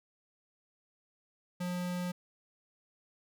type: tone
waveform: square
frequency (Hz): 178.6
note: F3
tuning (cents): +39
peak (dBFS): -34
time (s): 1.6-2.12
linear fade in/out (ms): 10
effects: none